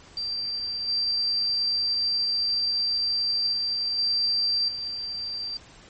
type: tone with level steps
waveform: sine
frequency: 4699 Hz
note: D8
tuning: in tune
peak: -27 / -22 / -24 / -21 / -29 dBFS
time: 0.17-5.57 s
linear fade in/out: 2 ms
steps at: 0.88 / 3.53 / 3.98 / 4.68 s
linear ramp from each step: 5 ms
effects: pink hiss -50 dBFS RMS until 5.89 s + MP3 32 kbps